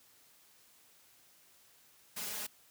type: noise with comb filter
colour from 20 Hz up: white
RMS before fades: -40 dBFS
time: 2.16-2.47 s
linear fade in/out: 10 ms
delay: 4.8 ms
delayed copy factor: +0.85
effects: white hiss -64 dBFS RMS until 2.7 s + high-pass 60 Hz 12 dB/octave